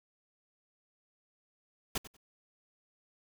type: noise with echo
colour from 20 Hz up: pink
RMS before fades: -33 dBFS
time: 1.95-1.98 s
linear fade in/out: 5 ms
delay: 94 ms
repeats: 2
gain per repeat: -15 dB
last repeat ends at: 2.168 s
effects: none